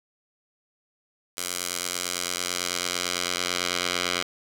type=tone with band-pass filter sweep; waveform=10% pulse; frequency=89 Hz; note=F2; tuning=33 cents sharp; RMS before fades=-29 dBFS; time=1.37-4.23 s; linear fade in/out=10 ms; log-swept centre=9000 to 3600 Hz; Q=0.79; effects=none